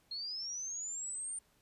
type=linear sweep; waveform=sine; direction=up; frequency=4204 to 8990 Hz; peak=-38 dBFS; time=0.11-1.39 s; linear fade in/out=5 ms; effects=pink hiss -71 dBFS RMS until 1.61 s + resampled to 32000 Hz